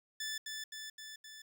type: tone with echo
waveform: 15% pulse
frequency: 1750 Hz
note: A6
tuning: 10 cents flat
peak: -31 dBFS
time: 0.2-0.38 s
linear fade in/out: 5 ms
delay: 260 ms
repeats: 4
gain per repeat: -3 dB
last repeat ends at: 1.42 s
effects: none